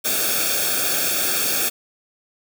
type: noise with comb filter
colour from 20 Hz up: white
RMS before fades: -21 dBFS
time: 0.04-1.7 s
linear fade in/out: 20 ms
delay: 1 ms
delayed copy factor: -0.85
effects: none